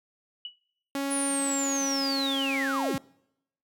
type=tone with exponential decay; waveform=sine; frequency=2943 Hz; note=F#7; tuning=10 cents flat; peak=-31 dBFS; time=0.45-0.56 s; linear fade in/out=2 ms; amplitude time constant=23 ms
type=tone with pitch glide; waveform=sawtooth; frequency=277.2 to 271.7 Hz; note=C#4 to C#4; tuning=0 to -35 cents; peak=-24 dBFS; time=0.95-2.98 s; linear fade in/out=2 ms; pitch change=-35 cents; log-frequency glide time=1.25-2.59 s
type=linear sweep; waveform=sine; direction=down; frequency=9956 to 53 Hz; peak=-28 dBFS; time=1.1-2.97 s; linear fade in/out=20 ms
effects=noise-tail reverb RT60 0.8 s tail -24 dB re dry